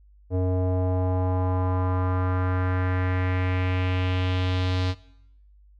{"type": "tone with low-pass filter sweep", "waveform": "square", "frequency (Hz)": 92, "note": "F#2", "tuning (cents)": -9, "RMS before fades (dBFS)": -24, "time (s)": [0.3, 4.95], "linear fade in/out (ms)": 50, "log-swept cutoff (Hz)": [530, 4300], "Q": 2.4, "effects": ["noise-tail reverb RT60 0.8 s tail -19 dB re dry", "added 50 Hz sine -51 dBFS peak until 5.79 s"]}